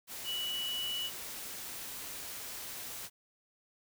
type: tone in noise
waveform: sine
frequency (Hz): 2947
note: F#7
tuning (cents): -8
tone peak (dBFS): -34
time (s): 0.24-1.11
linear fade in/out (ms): 50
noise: white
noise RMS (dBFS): -43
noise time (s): 0.07-3.1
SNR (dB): +6
effects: none